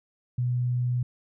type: tone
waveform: sine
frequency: 123.47 Hz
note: B2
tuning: in tune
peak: -23 dBFS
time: 0.38-1.03 s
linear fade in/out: 5 ms
effects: none